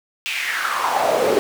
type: noise with high-pass filter sweep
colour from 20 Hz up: brown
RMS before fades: -20 dBFS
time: 0.26-1.39 s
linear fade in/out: 0 ms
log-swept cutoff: 2800 to 380 Hz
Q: 4.2
effects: none